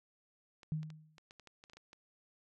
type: clicks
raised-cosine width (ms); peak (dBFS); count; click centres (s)
0.2; -38; 12; 0.632 / 0.831 / 0.903 / 1.182 / 1.309 / 1.397 / 1.473 / 1.639 / 1.698 / 1.734 / 1.77 / 1.931
type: tone with exponential decay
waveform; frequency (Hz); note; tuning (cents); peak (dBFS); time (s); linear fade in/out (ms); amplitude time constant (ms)
sine; 155.56; D#3; 0; -31; 0.72-1.18; 0; 100
effects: none